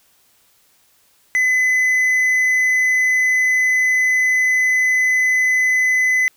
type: tone with hard clipping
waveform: triangle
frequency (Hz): 2017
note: B6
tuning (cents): +36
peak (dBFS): -14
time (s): 1.35-6.28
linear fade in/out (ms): 0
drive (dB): 6
effects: white hiss -57 dBFS RMS until 6.36 s